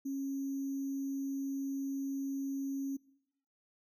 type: tone with sample-and-hold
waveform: sine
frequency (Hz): 273.9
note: C#4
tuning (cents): -21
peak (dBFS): -34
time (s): 0.05-2.97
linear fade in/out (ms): 10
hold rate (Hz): 6300
effects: noise-tail reverb RT60 0.8 s tail -22 dB re dry